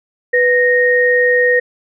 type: tone pair together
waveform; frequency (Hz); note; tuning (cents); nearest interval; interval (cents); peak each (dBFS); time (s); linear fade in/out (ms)
sine; 493.9 / 1858.8; B4 / A#6; 0 / -5; octave + major seventh; 2295; -12; 0.33-1.6; 10
effects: none